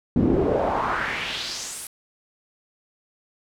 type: noise with band-pass filter sweep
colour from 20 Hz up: brown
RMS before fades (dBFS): -24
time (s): 0.16-1.87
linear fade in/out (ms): 2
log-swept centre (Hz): 230 to 11000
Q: 2.7
effects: none